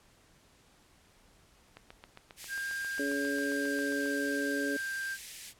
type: click train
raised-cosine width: 0.3 ms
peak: -31 dBFS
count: 18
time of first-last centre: 1.77-4.058 s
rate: 7.43 Hz
type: high-pass noise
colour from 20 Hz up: white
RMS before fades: -44 dBFS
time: 2.36-5.54 s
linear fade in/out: 50 ms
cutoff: 1700 Hz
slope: 48 dB/octave
type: tone with pitch glide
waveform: triangle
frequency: 1600 to 1582.5 Hz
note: G6 to G6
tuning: +35 to +16 cents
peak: -32 dBFS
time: 2.48-5.18 s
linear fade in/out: 50 ms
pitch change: -19 cents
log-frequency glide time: 3.07-4.04 s
type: harmonic tone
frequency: 141.1 Hz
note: C#3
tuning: 31 cents sharp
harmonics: 2 / 3 / 4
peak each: -33 / -37 / -39 dBFS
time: 2.99-4.77 s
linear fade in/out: 5 ms
effects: pink hiss -63 dBFS RMS until 5.59 s + low-pass 11000 Hz 12 dB/octave